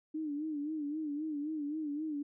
sine tone with vibrato, 301.1 Hz, D4, 43 cents sharp, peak -34 dBFS, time 0.14-2.23 s, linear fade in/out 10 ms, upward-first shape sine, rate 3.8 Hz, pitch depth 89 cents each way, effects none

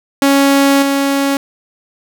sawtooth tone with level steps, 277.3 Hz, C#4, 1 cent sharp, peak -4 / -8 dBFS, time 0.22-1.37 s, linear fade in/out 2 ms, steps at 0.82 s, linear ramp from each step 5 ms, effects none

